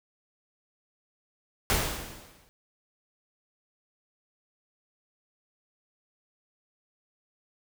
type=noise with exponential decay; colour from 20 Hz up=pink; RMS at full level=-23 dBFS; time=1.7-2.49 s; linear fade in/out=0 ms; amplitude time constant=170 ms; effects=none